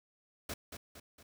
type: noise with echo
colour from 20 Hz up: pink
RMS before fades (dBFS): -40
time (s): 0.49-0.54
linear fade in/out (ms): 5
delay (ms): 230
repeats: 3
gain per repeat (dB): -6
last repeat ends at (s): 1.23
effects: none